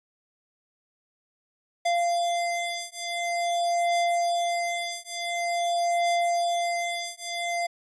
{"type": "beating tone pair", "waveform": "square", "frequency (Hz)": [691, 691.47], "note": ["F5", "F5"], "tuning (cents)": [-19, -17], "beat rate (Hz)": 0.47, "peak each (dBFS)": [-28, -28], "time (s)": [1.85, 7.67], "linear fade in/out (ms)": 10, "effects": ["resampled to 22050 Hz"]}